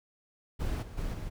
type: noise with level steps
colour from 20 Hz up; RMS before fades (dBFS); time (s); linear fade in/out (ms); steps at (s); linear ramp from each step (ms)
brown; -32 / -43 / -34 / -38; 0.59-1.3; 20; 0.82 / 0.97 / 1.13; 10
effects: none